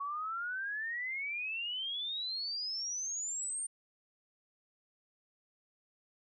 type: exponential sweep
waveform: sine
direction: up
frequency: 1108.7 to 8920 Hz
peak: -35 dBFS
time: 0-3.67 s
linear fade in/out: 10 ms
effects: none